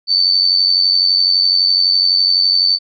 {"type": "tone with amplitude modulation", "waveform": "sine", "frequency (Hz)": 4540, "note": "C#8", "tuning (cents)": 41, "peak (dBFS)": -7, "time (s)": [0.07, 2.79], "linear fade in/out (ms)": 50, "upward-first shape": "sine", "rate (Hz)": 91.9, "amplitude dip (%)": 65, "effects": []}